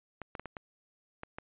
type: clicks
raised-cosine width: 0.5 ms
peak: -25 dBFS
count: 7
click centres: 0.217 / 0.352 / 0.396 / 0.457 / 0.568 / 1.234 / 1.385 s
effects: resampled to 8000 Hz